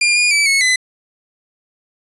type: tone with pitch steps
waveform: sawtooth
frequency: 2404 / 2435 / 2307 / 2194 / 2017 Hz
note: D7 / D#7 / D7 / C#7 / B6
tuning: +40 / -38 / -31 / -18 / +36 cents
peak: -8 dBFS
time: 0.01-0.76 s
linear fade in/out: 5 ms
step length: 150 ms
effects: resampled to 24000 Hz